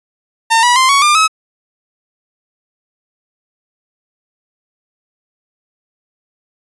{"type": "tone with pitch steps", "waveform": "sawtooth", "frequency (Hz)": [908, 973.2, 1043, 1117.9, 1198.1, 1284.1], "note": ["A#5", "B5", "C6", "C#6", "D6", "E6"], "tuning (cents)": [-46, -26, -6, 14, 34, -46], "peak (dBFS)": -4, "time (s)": [0.5, 1.28], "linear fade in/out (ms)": 20, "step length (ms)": 130, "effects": ["resampled to 24000 Hz"]}